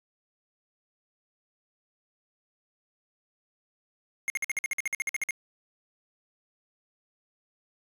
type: tone bursts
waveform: square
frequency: 2141 Hz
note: C7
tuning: 39 cents sharp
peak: -27 dBFS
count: 15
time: 4.28-5.308 s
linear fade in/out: 0 ms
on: 20 ms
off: 52 ms
effects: resampled to 32000 Hz